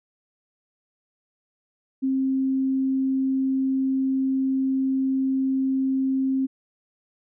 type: tone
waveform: sine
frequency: 265.7 Hz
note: C4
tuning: 27 cents sharp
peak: -20 dBFS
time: 2.02-6.47 s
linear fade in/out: 20 ms
effects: none